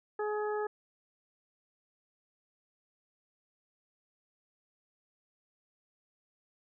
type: harmonic tone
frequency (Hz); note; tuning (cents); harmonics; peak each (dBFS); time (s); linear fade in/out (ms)
421.6; G#4; +26; 1 / 2 / 3 / 4; -32 / -38 / -42 / -44; 0.19-0.67; 5
effects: none